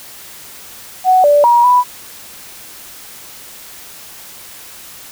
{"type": "tone with pitch steps", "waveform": "sine", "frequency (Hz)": [743, 583, 952, 988], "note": ["F#5", "D5", "A#5", "B5"], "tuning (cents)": [7, -13, 36, 0], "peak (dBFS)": -6, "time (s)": [1.04, 1.84], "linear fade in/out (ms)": 50, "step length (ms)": 200, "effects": ["white hiss -35 dBFS RMS until 5.11 s"]}